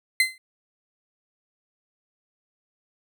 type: tone with exponential decay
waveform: 35% pulse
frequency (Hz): 2060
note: C7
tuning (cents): -28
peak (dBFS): -12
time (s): 0.2-0.38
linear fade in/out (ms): 2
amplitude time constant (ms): 38
effects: none

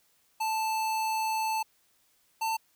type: tone pair in turn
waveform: square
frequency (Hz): 880 / 892.8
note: A5 / A5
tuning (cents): 0 / +25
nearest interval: unison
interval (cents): 25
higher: second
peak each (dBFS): -28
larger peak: neither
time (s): 0.4-1.63 / 2.41-2.57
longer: first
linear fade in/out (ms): 10
effects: white hiss -68 dBFS RMS until 2.75 s

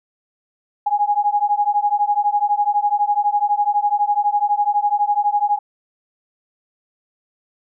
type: beating tone pair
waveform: sine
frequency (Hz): 820 / 832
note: G#5 / G#5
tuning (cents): -22 / +3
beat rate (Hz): 12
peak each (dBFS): -18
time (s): 0.86-5.59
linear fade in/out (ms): 10
effects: none

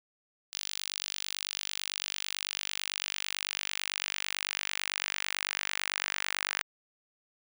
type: tone with high-pass filter sweep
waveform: sawtooth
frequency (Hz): 49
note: G1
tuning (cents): 0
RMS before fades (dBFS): -36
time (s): 0.52-6.63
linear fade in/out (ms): 20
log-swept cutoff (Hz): 3900 to 1800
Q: 1.5
effects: none

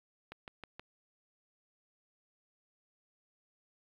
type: click train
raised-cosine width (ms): 0.3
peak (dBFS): -28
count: 4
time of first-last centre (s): 0.32-0.795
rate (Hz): 6.31
effects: low-pass 4000 Hz 12 dB/octave + 10-bit

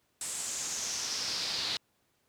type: noise with band-pass filter sweep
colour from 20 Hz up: brown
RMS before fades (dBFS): -35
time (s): 0.21-1.77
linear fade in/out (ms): 2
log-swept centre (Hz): 8400 to 4100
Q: 4.1
effects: pink hiss -73 dBFS RMS until 2.28 s + high-pass 80 Hz 12 dB/octave

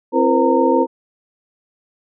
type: tone cluster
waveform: sine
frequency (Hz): 264 / 337.2 / 471.6 / 518 / 919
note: C4 / E4 / A#4 / C5 / A#5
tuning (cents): +16 / +39 / +20 / -17 / -25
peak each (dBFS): -18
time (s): 0.12-0.87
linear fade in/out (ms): 50
effects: none

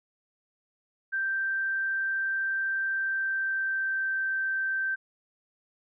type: tone with pitch glide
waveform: sine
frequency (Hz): 1568 to 1558.1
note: G6 to G6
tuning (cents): 0 to -11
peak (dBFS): -26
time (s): 1.12-4.96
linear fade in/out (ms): 20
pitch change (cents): -11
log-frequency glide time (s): 2.88-4.16
effects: none

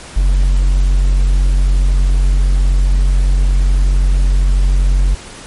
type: tone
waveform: triangle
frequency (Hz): 46.2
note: F#1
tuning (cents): -2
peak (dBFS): -6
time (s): 0.16-5.15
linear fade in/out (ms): 10
effects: pink hiss -33 dBFS RMS until 5.46 s + MP3 48 kbps

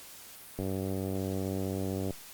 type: click train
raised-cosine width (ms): 2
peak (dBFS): -21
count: 146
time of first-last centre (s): 0.59-2.107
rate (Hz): 95.6
effects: white hiss -49 dBFS RMS until 2.33 s + Opus 48 kbps

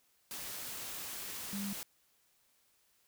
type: tone in noise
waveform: sine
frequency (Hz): 199.9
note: G3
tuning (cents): +34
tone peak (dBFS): -37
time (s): 1.53-1.73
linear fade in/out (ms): 0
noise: white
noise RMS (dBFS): -43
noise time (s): 0.31-1.83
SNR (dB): +3
effects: white hiss -72 dBFS RMS until 3.07 s

